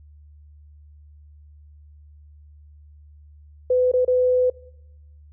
sine tone with dropouts, 503 Hz, B4, 32 cents sharp, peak -15 dBFS, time 3.7-4.5 s, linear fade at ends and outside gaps 5 ms, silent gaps 3.917-3.936 / 4.049-4.078 s, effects noise-tail reverb RT60 0.9 s tail -23 dB re dry + added 74 Hz sine -45 dBFS peak until 5.32 s

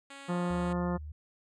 5% pulse tone, 277.2 Hz, C#4, in tune, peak -34 dBFS, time 0.1-0.73 s, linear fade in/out 5 ms
harmonic tone, 176.4 Hz, F3, 18 cents sharp, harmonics 1 / 2 / 3 / 4 / 5 / 6 / 7 / 8 / 10, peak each -30 / -38 / -38 / -43 / -43 / -43 / -44 / -49 / -51 dBFS, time 0.28-0.98 s, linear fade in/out 20 ms
sine tone with vibrato, 75.6 Hz, D#2, 49 cents flat, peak -39 dBFS, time 0.5-1.12 s, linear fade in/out 5 ms, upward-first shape sine, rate 6.9 Hz, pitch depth 10 cents each way
effects resampled to 22050 Hz

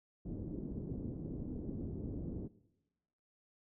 white low-pass noise, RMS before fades -42 dBFS, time 0.25-2.48 s, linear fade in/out 10 ms, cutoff 320 Hz, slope 24 dB/octave, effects noise-tail reverb RT60 1.0 s tail -20 dB re dry

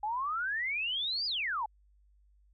sine exponential two-way sweep, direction up then down, 817 to 4978 to 817 Hz, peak -30 dBFS, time 0.03-1.66 s, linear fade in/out 5 ms, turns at 1.26 s, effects added 50 Hz sine -61 dBFS peak until 2.53 s + MP3 96 kbps

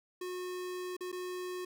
square tone with dropouts, 363.1 Hz, F#4, 33 cents flat, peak -38 dBFS, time 0.21-1.65 s, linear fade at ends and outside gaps 5 ms, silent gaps 0.967-1.007 / 1.118-1.126 s, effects none

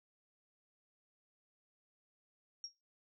sine tone with exponential decay, 5588 Hz, F8, in tune, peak -38 dBFS, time 2.64-2.75 s, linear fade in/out 1 ms, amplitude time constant 22 ms, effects noise-tail reverb RT60 0.3 s tail -26 dB re dry

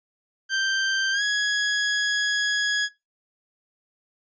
sawtooth tone with pitch glide, 1568 to 1670.9 Hz, G6 to G#6, 0 to +10 cents, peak -18 dBFS, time 0.49-2.89 s, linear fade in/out 50 ms, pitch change +110 cents, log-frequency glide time 1.12-1.22 s, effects noise-tail reverb RT60 0.2 s tail -17 dB re dry + resampled to 16000 Hz

